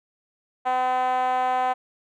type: tone with band-pass filter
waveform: 5% pulse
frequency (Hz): 254.6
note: C4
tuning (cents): -47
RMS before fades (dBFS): -23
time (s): 0.65-1.74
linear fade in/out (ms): 20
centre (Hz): 790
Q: 4.5
effects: none